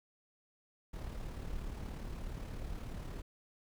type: noise with amplitude modulation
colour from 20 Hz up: brown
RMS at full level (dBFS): -40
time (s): 0.93-3.22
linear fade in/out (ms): 10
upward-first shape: sine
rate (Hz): 36.8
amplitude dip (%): 45
effects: none